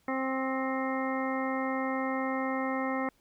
harmonic tone with a mistuned harmonic, 264.1 Hz, C4, 16 cents sharp, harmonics 1 / 2 / 3 / 4 / 5 / 7 / 8, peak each -32 / -35 / -37 / -38 / -39 / -40 / -41 dBFS, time 0.08-3.09 s, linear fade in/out 2 ms, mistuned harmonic 5, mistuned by -21 cents, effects pink hiss -69 dBFS RMS until 3.2 s

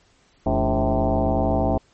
sine tone with frequency modulation, 281.9 Hz, C#4, 29 cents sharp, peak -17 dBFS, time 0.46-1.78 s, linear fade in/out 5 ms, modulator 123 Hz, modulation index 4.3, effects pink hiss -59 dBFS RMS until 1.93 s + MP3 32 kbps

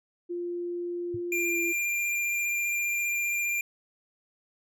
sine tone with pitch glide, 349.2 to 340.8 Hz, F4 to F4, 0 to -42 cents, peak -30 dBFS, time 0.29-1.73 s, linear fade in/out 20 ms, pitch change -42 cents, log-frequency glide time 1.31-1.58 s
sine tone with exponential decay, 111.1 Hz, A2, 17 cents sharp, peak -32 dBFS, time 1.14-1.22 s, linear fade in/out 5 ms, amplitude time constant 17 ms
square tone with vibrato, 2388 Hz, D7, 28 cents sharp, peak -27 dBFS, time 1.32-3.61 s, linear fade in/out 2 ms, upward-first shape triangle, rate 15 Hz, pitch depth 13 cents each way
effects none

